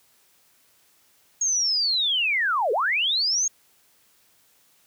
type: linear two-way sweep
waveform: sine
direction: down then up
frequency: 6630 to 399.8 to 6630 Hz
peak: -20 dBFS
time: 1.41-3.48 s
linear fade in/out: 5 ms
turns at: 2.72 s
effects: white hiss -61 dBFS RMS until 4.86 s + high-pass 60 Hz 12 dB/octave